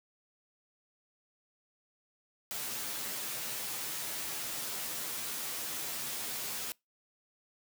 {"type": "noise with comb filter", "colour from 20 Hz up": "white", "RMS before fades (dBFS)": -38, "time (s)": [2.51, 6.72], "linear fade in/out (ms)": 0, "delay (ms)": 11, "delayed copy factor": -0.7, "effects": ["noise-tail reverb RT60 0.2 s tail -25 dB re dry", "high-pass 100 Hz 12 dB/octave"]}